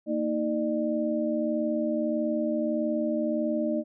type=tone cluster; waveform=sine; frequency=231.6 / 313.2 / 601 Hz; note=A#3 / D#4 / D5; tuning=-11 / +11 / +40 cents; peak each=-29 dBFS; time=0.06-3.84 s; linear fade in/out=50 ms; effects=none